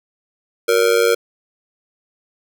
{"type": "tone with amplitude modulation", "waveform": "square", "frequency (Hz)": 466.2, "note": "A#4", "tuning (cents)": 0, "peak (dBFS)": -9, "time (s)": [0.68, 1.15], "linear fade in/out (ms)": 10, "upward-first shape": "sine", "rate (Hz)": 100, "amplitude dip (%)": 90, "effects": []}